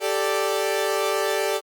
sawtooth chord, G suspended second, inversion none, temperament equal, 392 / 440 / 587.3 Hz, G4 / A4 / D5, 0 / 0 / 0 cents, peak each -22 dBFS, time 0-1.61 s, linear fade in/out 50 ms, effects Opus 48 kbps

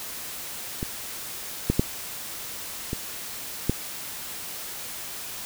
clicks, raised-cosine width 3 ms, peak -15 / -7 / -6 / -15 / -8 dBFS, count 5, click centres 0.829 / 1.7 / 1.795 / 2.931 / 3.696 s, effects white hiss -36 dBFS RMS until 5.45 s

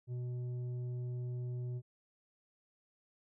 triangle tone with tanh clipping, 123.47 Hz, B2, in tune, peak -38 dBFS, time 0.07-1.82 s, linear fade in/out 50 ms, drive 11 dB, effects none

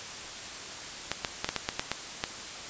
clicks, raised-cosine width 0.2 ms, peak -10 dBFS, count 9, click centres 1.116 / 1.248 / 1.445 / 1.49 / 1.563 / 1.689 / 1.795 / 1.916 / 2.239 s, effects white hiss -40 dBFS RMS until 2.69 s + resampled to 16000 Hz

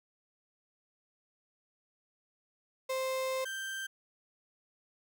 35% pulse tone pair in turn, 523.3 / 1568.1 Hz, C5 / G6, 0 / 0 cents, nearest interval octave + perfect fifth, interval 1900 cents, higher second, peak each -30 / -35 dBFS, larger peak first, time 2.89-3.45 / 3.45-3.87 s, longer first, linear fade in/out 10 ms, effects none

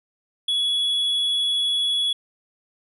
triangle tone, 3378 Hz, G#7, 29 cents sharp, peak -18 dBFS, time 0.48-2.13 s, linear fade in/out 5 ms, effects resampled to 32000 Hz

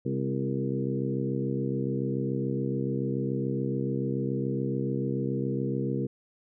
harmonic tone with a mistuned harmonic, 67 Hz, C2, 42 cents sharp, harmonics 2 / 3 / 4 / 5 / 6 / 7, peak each -31 / -33 / -34 / -35 / -36 / -36 dBFS, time 0.05-6.07 s, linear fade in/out 10 ms, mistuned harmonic 4, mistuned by -40 cents, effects none

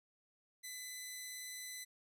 10% pulse tone with vibrato, 2008 Hz, B6, 28 cents sharp, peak -36 dBFS, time 0.63-1.85 s, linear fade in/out 20 ms, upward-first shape sine, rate 18 Hz, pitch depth 8 cents each way, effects none

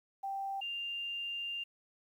sine tone pair in turn, 784 / 2794 Hz, G5 / F7, 0 / 0 cents, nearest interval octave + minor seventh, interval 2200 cents, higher second, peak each -35 / -36 dBFS, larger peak first, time 0.23-0.61 / 0.61-1.64 s, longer second, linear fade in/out 10 ms, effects 11-bit

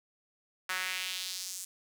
sawtooth tone with high-pass filter sweep, 185 Hz, F#3, in tune, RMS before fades -37 dBFS, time 0.69-1.65 s, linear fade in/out 5 ms, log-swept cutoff 1500 to 7600 Hz, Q 1.8, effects 9-bit

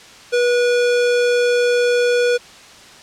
square tone, 485.8 Hz, B4, 29 cents flat, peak -14 dBFS, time 0.32-2.38 s, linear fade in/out 20 ms, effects white hiss -41 dBFS RMS until 3.02 s + low-pass 6000 Hz 12 dB/octave

